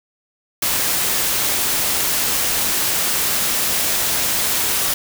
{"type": "noise", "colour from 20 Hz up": "white", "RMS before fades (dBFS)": -19, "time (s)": [0.62, 4.94], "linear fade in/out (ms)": 5, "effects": []}